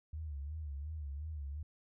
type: tone with vibrato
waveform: sine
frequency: 74.2 Hz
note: D2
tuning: 18 cents sharp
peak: -39 dBFS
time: 0.13-1.63 s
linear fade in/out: 5 ms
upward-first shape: sine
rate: 2.8 Hz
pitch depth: 120 cents each way
effects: none